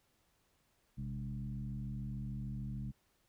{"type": "tone with frequency modulation", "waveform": "sine", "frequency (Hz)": 130, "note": "C3", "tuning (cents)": -11, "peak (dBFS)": -38, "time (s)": [0.97, 2.92], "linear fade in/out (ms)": 20, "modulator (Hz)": 73.4, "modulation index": 1.1, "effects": ["pink hiss -75 dBFS RMS until 3.28 s"]}